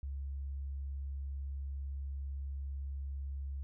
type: tone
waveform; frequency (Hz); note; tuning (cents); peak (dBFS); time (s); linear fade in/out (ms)
sine; 68.9; C#2; -10; -37; 0.03-3.63; 0
effects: none